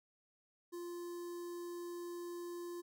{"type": "tone with notch filter", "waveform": "square", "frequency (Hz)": 348, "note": "F4", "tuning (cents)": -6, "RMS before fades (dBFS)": -45, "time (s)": [0.72, 2.82], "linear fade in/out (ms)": 20, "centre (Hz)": 2500, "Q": 0.58, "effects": []}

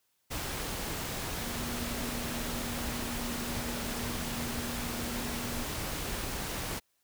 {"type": "tone in noise", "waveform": "sine", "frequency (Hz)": 239, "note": "A#3", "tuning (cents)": 43, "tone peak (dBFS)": -39, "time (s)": [1.45, 5.63], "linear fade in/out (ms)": 20, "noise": "pink", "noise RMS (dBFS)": -36, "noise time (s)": [0.3, 6.8], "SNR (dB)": -6, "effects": ["white hiss -75 dBFS RMS until 7.03 s"]}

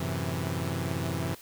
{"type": "chord", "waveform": "sawtooth", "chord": "F# half-diminished seventh", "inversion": "none", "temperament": "equal", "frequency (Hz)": [92.5, 110, 130.81, 164.81], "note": ["F#2", "A2", "C3", "E3"], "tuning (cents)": [0, 0, 0, 0], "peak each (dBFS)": [-30, -36, -30, -30], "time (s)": [0, 1.35], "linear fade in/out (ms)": 5, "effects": ["white hiss -51 dBFS RMS until 1.41 s"]}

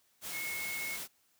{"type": "tone in noise", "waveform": "sine", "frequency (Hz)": 2179, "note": "C#7", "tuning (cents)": -30, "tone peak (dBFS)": -37, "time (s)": [0.31, 0.99], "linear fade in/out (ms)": 50, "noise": "white", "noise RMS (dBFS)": -41, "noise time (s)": [0.21, 1.08], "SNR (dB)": 1, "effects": ["white hiss -71 dBFS RMS until 1.39 s", "high-pass 60 Hz 12 dB/octave"]}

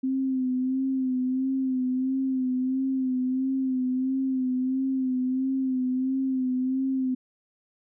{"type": "tone with vibrato", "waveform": "sine", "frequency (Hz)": 260, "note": "C4", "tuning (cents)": -11, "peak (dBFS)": -23, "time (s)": [0.03, 7.15], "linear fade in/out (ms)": 10, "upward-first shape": "sine", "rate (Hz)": 1.5, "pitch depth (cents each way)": 42, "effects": []}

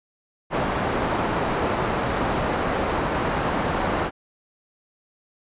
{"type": "low-pass noise", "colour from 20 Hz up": "white", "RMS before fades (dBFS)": -24, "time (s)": [0.5, 4.11], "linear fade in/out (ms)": 50, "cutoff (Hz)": 990, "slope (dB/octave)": 12, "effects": ["resampled to 8000 Hz"]}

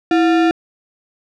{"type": "tone with sample-and-hold", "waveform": "sine", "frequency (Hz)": 329.6, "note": "E4", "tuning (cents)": 0, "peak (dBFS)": -10, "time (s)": [0.11, 0.51], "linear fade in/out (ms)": 2, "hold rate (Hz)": 1050, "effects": ["low-pass 3000 Hz 12 dB/octave"]}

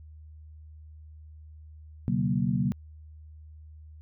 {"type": "tone cluster", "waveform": "sine", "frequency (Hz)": [127.9, 144.9, 188.5, 234.7], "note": ["C3", "D3", "F#3", "A#3"], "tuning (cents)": [-39, -23, 32, 12], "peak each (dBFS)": [-29, -30, -28, -30], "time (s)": [2.08, 2.72], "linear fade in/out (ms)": 0, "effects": ["added 77 Hz sine -45 dBFS peak until 4.01 s"]}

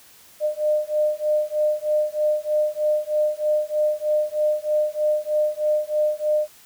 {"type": "beating tone pair", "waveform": "sine", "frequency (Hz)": [604, 607.2], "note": ["D5", "D#5"], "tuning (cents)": [48, -42], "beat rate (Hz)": 3.2, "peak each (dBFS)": -22, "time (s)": [0.4, 6.48], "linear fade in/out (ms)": 50, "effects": ["white hiss -50 dBFS RMS until 6.65 s"]}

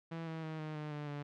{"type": "tone with pitch steps", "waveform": "sawtooth", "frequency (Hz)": [164.81, 161.33, 157.91, 154.57, 151.31, 148.11, 144.97], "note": ["E3", "E3", "D#3", "D#3", "D#3", "D3", "D3"], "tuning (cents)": [0, -37, 26, -11, -48, 15, -22], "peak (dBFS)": -36, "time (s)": [0.11, 1.23], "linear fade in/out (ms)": 10, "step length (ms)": 160, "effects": ["low-pass 3000 Hz 12 dB/octave"]}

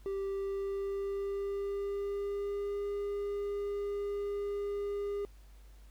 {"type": "tone with pitch glide", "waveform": "triangle", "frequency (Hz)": [392, 405.6], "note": ["G4", "G#4"], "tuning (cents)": [0, -41], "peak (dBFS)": -31, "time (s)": [0.06, 5.25], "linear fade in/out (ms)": 0, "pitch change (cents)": 59, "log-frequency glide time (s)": [0.28, 2.84], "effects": ["added 50 Hz sine -52 dBFS peak until 5.9 s", "pink hiss -66 dBFS RMS until 5.9 s"]}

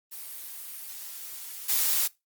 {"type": "noise with level steps", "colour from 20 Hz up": "blue", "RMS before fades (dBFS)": [-40, -25], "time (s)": [0.11, 2.08], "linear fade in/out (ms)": 20, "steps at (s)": 1.68, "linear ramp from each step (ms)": 20, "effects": ["noise-tail reverb RT60 0.2 s tail -20 dB re dry", "Opus 32 kbps"]}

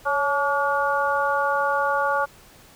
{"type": "harmonic tone with a mistuned harmonic", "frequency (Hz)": 286.2, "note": "D4", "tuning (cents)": -45, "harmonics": [2, 3, 4, 5], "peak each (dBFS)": [-25, -25, -25, -25], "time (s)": [0.05, 2.26], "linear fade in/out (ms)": 20, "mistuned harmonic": 2, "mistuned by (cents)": -44, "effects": ["pink hiss -50 dBFS RMS until 2.75 s"]}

